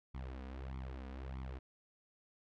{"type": "tone with flanger", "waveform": "sawtooth", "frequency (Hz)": 65.41, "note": "C2", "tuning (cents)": 0, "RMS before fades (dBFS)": -45, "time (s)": [0.14, 1.59], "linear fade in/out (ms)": 10, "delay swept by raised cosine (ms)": [0.88, 4.18], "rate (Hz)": 1.6, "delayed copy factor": 0.9, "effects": ["low-pass 3000 Hz 12 dB/octave"]}